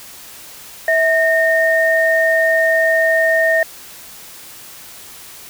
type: tone pair together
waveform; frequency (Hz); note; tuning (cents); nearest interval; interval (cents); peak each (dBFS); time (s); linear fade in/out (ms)
sine; 650 / 1836.7; E5 / A#6; -24 / -26; octave + tritone; 1798; -14; 0.88-3.63; 2
effects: white hiss -37 dBFS RMS until 5.49 s